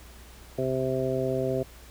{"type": "harmonic tone", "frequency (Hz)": 130.81, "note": "C3", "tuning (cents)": 0, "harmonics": [1, 2, 3, 4, 5], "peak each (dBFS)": [-32, -33, -29, -31, -32], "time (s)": [0.58, 1.63], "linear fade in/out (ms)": 5, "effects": ["added 60 Hz sine -48 dBFS peak until 1.9 s", "pink hiss -51 dBFS RMS until 1.9 s"]}